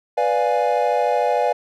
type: chord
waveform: triangle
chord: B diminished seventh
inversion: none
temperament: equal with one note detuned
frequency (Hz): 493.9 / 587.3 / 700.5 / 830.6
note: B4 / D5 / F5 / Ab5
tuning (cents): 0 / 0 / +5 / 0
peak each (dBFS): -20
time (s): 0.17-1.53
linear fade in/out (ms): 10
effects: none